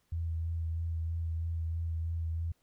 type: tone with vibrato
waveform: sine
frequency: 82.41 Hz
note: E2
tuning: in tune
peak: -31 dBFS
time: 0.12-2.52 s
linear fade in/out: 5 ms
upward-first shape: sine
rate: 3.1 Hz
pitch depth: 20 cents each way
effects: pink hiss -74 dBFS RMS until 2.62 s